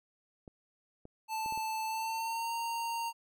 clicks, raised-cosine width 2 ms, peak -35 dBFS, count 5, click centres 0.478 / 1.054 / 1.461 / 1.524 / 1.576 s
square tone with pitch glide, 880 to 924.8 Hz, A5 to A#5, 0 to -14 cents, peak -34 dBFS, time 1.28-3.13 s, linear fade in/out 50 ms, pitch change +86 cents, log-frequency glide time 1.86-2.52 s
effects none

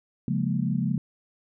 sine chord, Bb minor seventh, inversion first, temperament equal with one note detuned, 138.59 / 176.24 / 207.7 / 233.1 Hz, Db3 / F3 / Ab3 / Bb3, 0 / +16 / 0 / 0 cents, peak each -28 / -28 / -29 / -30 dBFS, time 0.28-0.98 s, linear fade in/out 2 ms, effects none

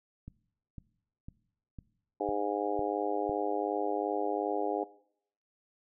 click train, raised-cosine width 5 ms, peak -31 dBFS, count 7, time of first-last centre 0.28-3.295 s, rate 1.99 Hz
harmonic tone, 102.7 Hz, G#2, 19 cents flat, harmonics 3 / 4 / 5 / 6 / 7 / 8, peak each -37 / -35 / -37 / -39 / -37 / -37 dBFS, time 2.2-4.84 s, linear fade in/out 5 ms
effects noise-tail reverb RT60 0.7 s tail -20 dB re dry

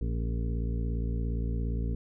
harmonic tone with a mistuned harmonic, 57.3 Hz, A#1, 29 cents flat, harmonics 1 / 2 / 3 / 4 / 5 / 7 / 8, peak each -29 / -35 / -39 / -41 / -43 / -46 / -47 dBFS, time 0.01-1.95 s, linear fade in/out 5 ms, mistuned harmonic 5, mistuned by -30 cents, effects none

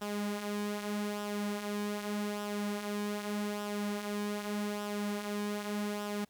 sawtooth tone with flanger, 206.7 Hz, G#3, 8 cents flat, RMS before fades -36 dBFS, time 0.01-6.25 s, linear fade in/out 10 ms, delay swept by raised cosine 0.45 to 6.35 ms, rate 0.83 Hz, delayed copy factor -0.5, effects pink hiss -69 dBFS RMS until 6.29 s

